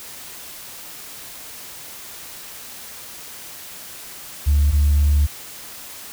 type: tone pair in turn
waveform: sine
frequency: 72.5 / 72.81 Hz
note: D2 / D2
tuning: -22 / -14 cents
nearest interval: unison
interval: 8 cents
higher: second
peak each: -11 dBFS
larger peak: neither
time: 4.46-4.72 / 4.72-5.27 s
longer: second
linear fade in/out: 20 ms
effects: tanh soft clip ceiling -10 dBFS + white hiss -37 dBFS RMS until 6.12 s